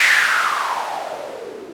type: noise with low-pass filter sweep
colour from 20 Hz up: violet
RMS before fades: -20 dBFS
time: 0-1.73 s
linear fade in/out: 5 ms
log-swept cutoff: 2100 to 340 Hz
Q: 5
effects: none